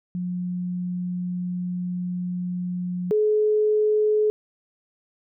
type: tone pair in turn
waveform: sine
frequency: 179.1 / 426 Hz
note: F3 / G#4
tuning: +44 / +44 cents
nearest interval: octave + minor third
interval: 1500 cents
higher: second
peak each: -25 / -17 dBFS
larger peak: second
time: 0.15-3.11 / 3.11-4.3 s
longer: first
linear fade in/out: 0 ms
effects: none